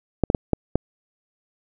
clicks, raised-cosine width 2 ms, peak -4 dBFS, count 5, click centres 0.237 / 0.301 / 0.348 / 0.533 / 0.756 s, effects none

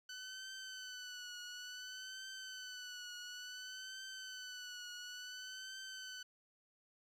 15% pulse tone with vibrato, 1500 Hz, F#6, 23 cents sharp, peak -40 dBFS, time 0.09-6.23 s, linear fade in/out 5 ms, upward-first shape triangle, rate 0.57 Hz, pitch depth 55 cents each way, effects low-pass 10000 Hz 12 dB/octave + 12-bit

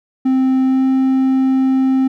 triangle tone with pitch glide, 261.6 to 263.6 Hz, C4 to C4, 0 to +13 cents, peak -9 dBFS, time 0.25-2.08 s, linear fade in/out 10 ms, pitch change +13 cents, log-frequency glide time 0.64-0.85 s, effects none

